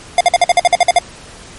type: tone bursts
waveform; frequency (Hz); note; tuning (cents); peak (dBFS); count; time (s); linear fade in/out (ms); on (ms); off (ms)
square; 705; F5; +16; -6; 11; 0.18-0.987; 2; 27; 51
effects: pink hiss -36 dBFS RMS until 1.58 s + MP3 48 kbps